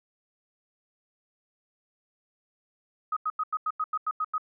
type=tone bursts; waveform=sine; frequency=1259 Hz; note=D#6; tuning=20 cents sharp; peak=-25 dBFS; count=10; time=3.12-4.381 s; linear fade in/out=5 ms; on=46 ms; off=89 ms; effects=none